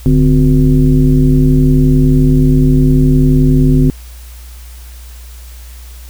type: tone with frequency modulation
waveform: sine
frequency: 146.83 Hz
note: D3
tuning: in tune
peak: -5 dBFS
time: 0.06-3.9 s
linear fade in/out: 0 ms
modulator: 111 Hz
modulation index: 1.3
effects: added 60 Hz sine -29 dBFS peak until 6.09 s + white hiss -40 dBFS RMS until 6.09 s